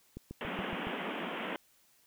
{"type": "click train", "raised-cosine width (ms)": 3, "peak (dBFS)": -29, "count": 6, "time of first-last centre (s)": [0.17, 0.87], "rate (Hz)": 7.14}
{"type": "band-pass noise", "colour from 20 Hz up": "pink", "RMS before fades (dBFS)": -38, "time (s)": [0.41, 1.56], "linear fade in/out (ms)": 0, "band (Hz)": [170, 3300], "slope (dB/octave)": 96}
{"effects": ["white hiss -67 dBFS RMS until 2.06 s"]}